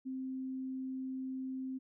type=tone; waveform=sine; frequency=261.6 Hz; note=C4; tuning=in tune; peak=-37 dBFS; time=0.05-1.79 s; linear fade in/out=20 ms; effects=none